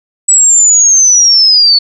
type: linear sweep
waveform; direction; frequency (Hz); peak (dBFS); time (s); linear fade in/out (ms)
sine; down; 7902 to 4409; -3; 0.28-1.79; 10
effects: none